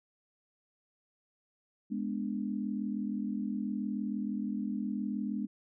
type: chord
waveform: sine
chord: G# diminished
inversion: none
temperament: equal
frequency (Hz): 207.7 / 246.9 / 293.7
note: G#3 / B3 / D4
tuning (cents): 0 / 0 / 0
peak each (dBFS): -34 / -37 / -39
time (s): 1.9-5.47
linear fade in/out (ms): 20
effects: none